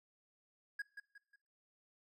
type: tone with echo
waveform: triangle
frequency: 1651 Hz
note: G#6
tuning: 11 cents flat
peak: -36 dBFS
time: 0.79-0.82 s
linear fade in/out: 5 ms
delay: 180 ms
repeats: 3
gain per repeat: -8 dB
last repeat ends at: 1.36 s
effects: noise-tail reverb RT60 0.6 s tail -22 dB re dry